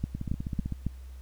two click trains, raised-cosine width 5 ms, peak -16 / -20 dBFS, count 4 / 10, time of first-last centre 0.04-0.866 / 0.15-0.723 s, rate 3.63 / 15.7 Hz, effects added 64 Hz sine -41 dBFS peak until 1.21 s + pink hiss -61 dBFS RMS until 1.21 s

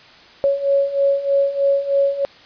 sine beating tone pair, 554.4 / 557.6 Hz, C#5 / C#5, 0 / +10 cents, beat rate 3.2 Hz, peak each -20 / -16 dBFS, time 0.44-2.25 s, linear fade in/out 0 ms, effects white hiss -45 dBFS RMS until 2.45 s + resampled to 11025 Hz

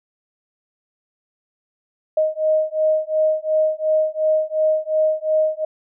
sine beating tone pair, 622.3 / 625.1 Hz, D#5 / D#5, 0 / +8 cents, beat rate 2.8 Hz, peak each -19 dBFS, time 2.17-5.65 s, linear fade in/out 5 ms, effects none

